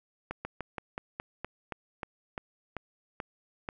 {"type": "slowing click train", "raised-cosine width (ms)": 0.5, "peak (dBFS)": -20, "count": 13, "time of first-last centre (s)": [0.31, 3.689], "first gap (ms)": 140, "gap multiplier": 1.12, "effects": []}